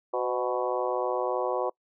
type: harmonic tone with a mistuned harmonic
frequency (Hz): 123.47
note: B2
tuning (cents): 0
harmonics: 3 / 4 / 5 / 6 / 7 / 8 / 9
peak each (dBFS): -32 / -30 / -33 / -34 / -38 / -35 / -37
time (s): 0.13-1.7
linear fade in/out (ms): 10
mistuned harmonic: 4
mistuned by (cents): +42
effects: noise-tail reverb RT60 0.1 s tail -25 dB re dry